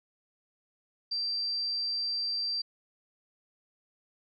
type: tone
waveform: sine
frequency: 4699 Hz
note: D8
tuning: in tune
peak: -29 dBFS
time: 1.11-2.62 s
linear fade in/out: 10 ms
effects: none